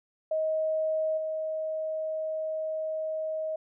sine tone with level steps, 630 Hz, D#5, 21 cents sharp, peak -25 / -29 dBFS, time 0.31-3.56 s, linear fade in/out 5 ms, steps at 1.17 s, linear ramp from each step 10 ms, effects none

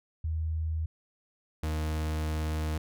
sine / 40% pulse tone pair in turn, 79.7 / 77.74 Hz, D#2 / D#2, +42 / -1 cents, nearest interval unison, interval 43 cents, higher first, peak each -28 / -28 dBFS, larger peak neither, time 0.24-0.86 / 1.63-2.78 s, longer second, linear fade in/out 5 ms, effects none

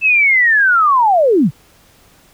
sine linear sweep, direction down, 2650 to 113.5 Hz, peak -8 dBFS, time 0.01-1.51 s, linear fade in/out 50 ms, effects pink hiss -49 dBFS RMS until 2.33 s

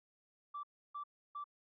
sine tone bursts, 1165 Hz, D6, 14 cents flat, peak -40 dBFS, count 3, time 0.54-1.442 s, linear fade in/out 10 ms, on 94 ms, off 310 ms, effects tanh soft clip ceiling -37 dBFS

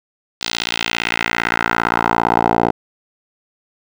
10% pulse tone with band-pass filter sweep, 57.6 Hz, A#1, 20 cents flat, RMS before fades -18 dBFS, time 0.41-2.71 s, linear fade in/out 5 ms, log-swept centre 4300 to 630 Hz, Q 1.9, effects none

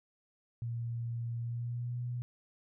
sine tone with pitch glide, 117.3 to 122.07 Hz, A#2 to B2, +11 to -20 cents, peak -34 dBFS, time 0.62-2.22 s, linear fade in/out 0 ms, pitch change +69 cents, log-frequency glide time 1.39-1.98 s, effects none

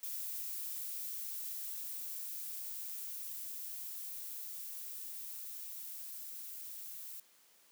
violet noise with level ramp, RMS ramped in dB -41 to -47 dBFS, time 0.03-7.2 s, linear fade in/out 2 ms, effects white hiss -66 dBFS RMS until 7.71 s + high-pass 200 Hz 12 dB/octave

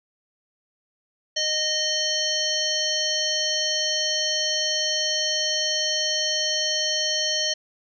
harmonic tone, 617 Hz, D#5, 15 cents flat, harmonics 1 / 3 / 5 / 7 / 9 / 10, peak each -31 / -32 / -27 / -27 / -29 / -30 dBFS, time 1.36-7.54 s, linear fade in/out 10 ms, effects none

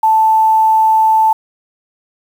sine tone with quantisation, 880 Hz, A5, in tune, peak -7 dBFS, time 0.03-1.33 s, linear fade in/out 5 ms, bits 6, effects none

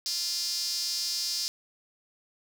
sawtooth tone with high-pass filter, 347.6 Hz, F4, 8 cents flat, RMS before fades -31 dBFS, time 0.06-1.48 s, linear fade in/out 0 ms, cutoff 5000 Hz, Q 5.7, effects none

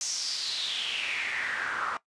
pink noise with band-pass filter sweep, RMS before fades -32 dBFS, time 0.01-1.97 s, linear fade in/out 0 ms, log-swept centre 6300 to 1200 Hz, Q 5.2, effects noise-tail reverb RT60 0.1 s tail -17 dB re dry + resampled to 22050 Hz

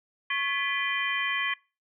sine tone cluster, 1101 / 1711 / 1991 / 2412 / 3100 Hz, C#6 / A6 / B6 / D7 / G7, -12 / -49 / +14 / +46 / -20 cents, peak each -34 / -32 / -30 / -32 / -34 dBFS, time 0.3-1.54 s, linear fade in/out 5 ms, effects noise-tail reverb RT60 0.3 s tail -23 dB re dry

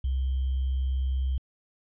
sine tone with sample-and-hold, 65.41 Hz, C2, in tune, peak -24 dBFS, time 0.04-1.38 s, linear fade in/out 5 ms, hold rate 3150 Hz, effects resampled to 11025 Hz

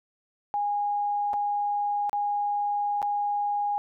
sine tone with dropouts, 821 Hz, G#5, 20 cents flat, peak -24 dBFS, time 0.54-3.78 s, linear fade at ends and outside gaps 0 ms, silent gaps 1.333-1.339 / 2.095-2.13 / 3.018-3.027 s, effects none

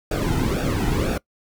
brown noise with flanger, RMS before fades -22 dBFS, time 0.11-1.18 s, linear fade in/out 5 ms, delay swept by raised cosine 0.97 to 1.82 ms, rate 2 Hz, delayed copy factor -0.75, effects noise-tail reverb RT60 0.1 s tail -22 dB re dry

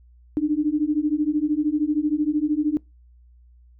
sine beating tone pair, 293.7 / 306.7 Hz, D4 / D#4, 0 / -25 cents, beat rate 13 Hz, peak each -22 dBFS, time 0.37-2.77 s, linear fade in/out 0 ms, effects noise-tail reverb RT60 0.2 s tail -24 dB re dry + added 60 Hz sine -49 dBFS peak until 3.79 s

